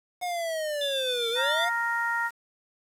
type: linear two-way sweep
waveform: square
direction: down then up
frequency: 726 to 453.4 to 726 Hz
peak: -29 dBFS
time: 0.21-1.7 s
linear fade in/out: 20 ms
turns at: 1.3 s
type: tone with tremolo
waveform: triangle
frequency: 3540 Hz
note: A7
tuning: 10 cents sharp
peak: -26 dBFS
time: 0.81-1.65 s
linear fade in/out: 5 ms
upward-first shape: triangle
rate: 7.6 Hz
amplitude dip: 35%
type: harmonic tone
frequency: 466.2 Hz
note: A#4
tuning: in tune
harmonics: 2 / 3 / 4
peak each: -30 / -29 / -29 dBFS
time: 1.35-2.31 s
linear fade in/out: 50 ms
effects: resampled to 32000 Hz + 8-bit